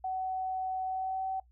sine tone with pitch glide, 752 to 762.1 Hz, F#5 to G5, +28 to -49 cents, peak -31 dBFS, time 0.04-1.4 s, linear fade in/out 5 ms, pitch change +23 cents, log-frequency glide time 0.85-1.26 s, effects noise-tail reverb RT60 0.1 s tail -19 dB re dry + added 60 Hz sine -59 dBFS peak until 1.51 s

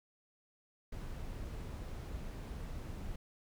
brown noise, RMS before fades -43 dBFS, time 0.92-3.16 s, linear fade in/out 5 ms, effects none

